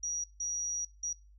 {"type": "tone bursts at uneven times", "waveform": "sine", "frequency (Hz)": 5770, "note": "F#8", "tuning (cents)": -44, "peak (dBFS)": -32, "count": 3, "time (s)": [[0.03, 0.24], [0.4, 0.85], [1.03, 1.13]], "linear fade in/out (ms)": 5, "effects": ["noise-tail reverb RT60 0.3 s tail -24 dB re dry", "added 50 Hz sine -55 dBFS peak until 1.38 s"]}